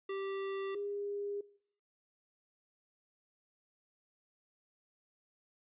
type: tone pair in turn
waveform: square / sine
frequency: 390.5 / 405.9 Hz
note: G4 / G#4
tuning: -7 / -40 cents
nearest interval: minor second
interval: 67 cents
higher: second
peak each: -37 / -36 dBFS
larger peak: second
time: 0.09-0.75 / 0.75-1.41 s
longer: neither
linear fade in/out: 5 ms
effects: noise-tail reverb RT60 0.6 s tail -21 dB re dry + resampled to 8000 Hz